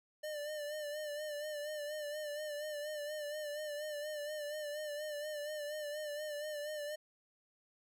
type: tone with vibrato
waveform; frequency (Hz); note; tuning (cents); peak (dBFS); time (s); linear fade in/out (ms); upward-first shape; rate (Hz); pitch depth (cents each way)
square; 598; D5; +31; -40; 0.23-6.96; 10; sine; 4.2; 48
effects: none